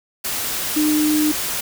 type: tone in noise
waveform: sine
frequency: 303.8 Hz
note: D#4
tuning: 41 cents flat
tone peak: -15 dBFS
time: 0.76-1.32 s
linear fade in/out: 10 ms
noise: white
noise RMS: -24 dBFS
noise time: 0.24-1.61 s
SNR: +6 dB
effects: none